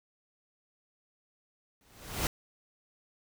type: noise with exponential growth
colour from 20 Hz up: pink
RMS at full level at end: -28 dBFS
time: 1.81-2.27 s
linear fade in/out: 1 ms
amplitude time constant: 98 ms
effects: none